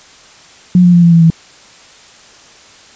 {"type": "tone with pitch steps", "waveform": "sine", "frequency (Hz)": [179.8, 176.51, 173.27, 170.1, 166.99, 163.93], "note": ["F#3", "F3", "F3", "F3", "E3", "E3"], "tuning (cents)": [-49, 19, -13, -45, 23, -9], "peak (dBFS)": -3, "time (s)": [0.75, 1.302], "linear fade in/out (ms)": 2, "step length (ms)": 92, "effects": ["white hiss -40 dBFS RMS until 2.95 s", "resampled to 16000 Hz"]}